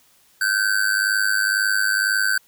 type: tone with amplitude modulation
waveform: square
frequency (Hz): 1537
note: G6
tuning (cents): -35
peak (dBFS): -15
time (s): 0.41-2.38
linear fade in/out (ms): 5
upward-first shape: sine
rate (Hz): 102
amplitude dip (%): 75
effects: white hiss -57 dBFS RMS until 2.47 s